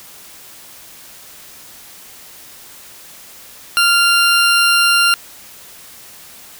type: tone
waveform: 20% pulse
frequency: 1391 Hz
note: F6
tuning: 7 cents flat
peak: -5 dBFS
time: 3.77-5.14 s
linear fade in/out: 0 ms
effects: white hiss -39 dBFS RMS until 6.59 s